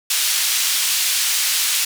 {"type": "band-pass noise", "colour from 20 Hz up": "pink", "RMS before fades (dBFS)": -19, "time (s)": [0.1, 1.85], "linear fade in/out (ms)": 5, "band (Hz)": [3000, 15000], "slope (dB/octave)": 12, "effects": []}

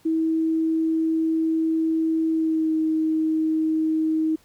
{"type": "tone with pitch glide", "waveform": "sine", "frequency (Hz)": [322.1, 316.2], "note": ["E4", "D#4"], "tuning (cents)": [-40, 28], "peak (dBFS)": -19, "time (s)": [0.05, 4.36], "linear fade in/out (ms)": 10, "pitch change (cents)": -32, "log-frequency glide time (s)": [2.29, 2.74], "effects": ["pink hiss -58 dBFS RMS until 4.44 s"]}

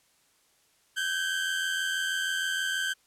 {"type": "tone pair together", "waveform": "30% pulse", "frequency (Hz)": [1538.7, 1625], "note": ["G6", "G#6"], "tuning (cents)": [-33, -38], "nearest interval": "minor second", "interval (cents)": 95, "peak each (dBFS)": [-26, -31], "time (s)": [0.96, 2.94], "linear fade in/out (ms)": 20, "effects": ["white hiss -66 dBFS RMS until 3.06 s", "low-pass 11000 Hz 12 dB/octave"]}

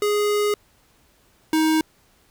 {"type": "tone pair in turn", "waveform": "square", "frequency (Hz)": [415.3, 315.3], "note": ["G#4", "D#4"], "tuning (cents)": [0, 23], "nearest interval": "perfect fourth", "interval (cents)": 477, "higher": "first", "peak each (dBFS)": [-19, -17], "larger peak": "second", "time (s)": [[0.02, 0.54], [1.53, 1.81]], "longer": "first", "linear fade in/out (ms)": 2, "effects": ["pink hiss -59 dBFS RMS until 2.3 s"]}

